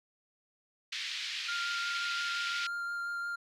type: band-pass noise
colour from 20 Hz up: white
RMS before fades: -38 dBFS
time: 0.92-2.67 s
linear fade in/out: 5 ms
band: 1900 to 4400 Hz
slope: 24 dB/octave
type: tone with vibrato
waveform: triangle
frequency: 1396.9 Hz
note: F6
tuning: in tune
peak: -32 dBFS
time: 1.48-3.36 s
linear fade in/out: 10 ms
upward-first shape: sine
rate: 5.7 Hz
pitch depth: 9 cents each way
effects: none